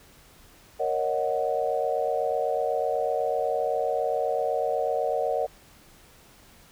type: chord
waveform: sine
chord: D# minor seventh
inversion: second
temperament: equal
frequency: 466.2 / 554.4 / 622.3 / 740 Hz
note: A#4 / C#5 / D#5 / F#5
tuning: 0 / 0 / 0 / 0 cents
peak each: -29 dBFS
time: 0.79-5.47 s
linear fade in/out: 20 ms
effects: pink hiss -54 dBFS RMS until 6.71 s